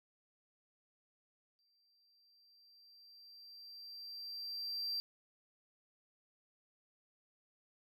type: tone with exponential growth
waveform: triangle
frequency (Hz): 4708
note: D8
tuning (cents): +3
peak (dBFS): -34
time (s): 1.59-5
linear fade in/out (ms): 0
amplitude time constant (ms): 740
effects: none